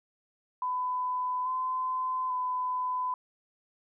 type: tone with pitch steps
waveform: sine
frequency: 1003 / 1023 / 1006 Hz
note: B5 / C6 / B5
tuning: +26 / -39 / +32 cents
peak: -28 dBFS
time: 0.62-3.14 s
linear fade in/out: 2 ms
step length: 840 ms
effects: none